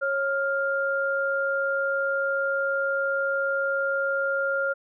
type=tone pair together; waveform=sine; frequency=548 / 1401.4 Hz; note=C#5 / F6; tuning=-20 / +6 cents; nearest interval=octave + major third; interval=1626 cents; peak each=-26 / -25 dBFS; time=0.01-4.74 s; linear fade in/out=20 ms; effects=none